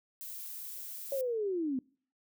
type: noise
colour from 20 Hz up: violet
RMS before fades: -43 dBFS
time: 0.21-1.21 s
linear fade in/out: 0 ms
type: linear sweep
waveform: sine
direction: down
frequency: 562 to 246.9 Hz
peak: -30 dBFS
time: 1.12-1.79 s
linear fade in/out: 2 ms
effects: noise-tail reverb RT60 0.5 s tail -26 dB re dry